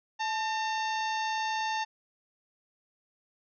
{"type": "harmonic tone with a mistuned harmonic", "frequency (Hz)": 905, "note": "A5", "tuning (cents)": 48, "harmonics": [1, 2, 3, 4, 5, 6, 7], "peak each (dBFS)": [-30, -36, -40, -42, -44, -46, -47], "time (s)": [0.19, 1.85], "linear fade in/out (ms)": 20, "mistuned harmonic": 1, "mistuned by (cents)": -65, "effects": []}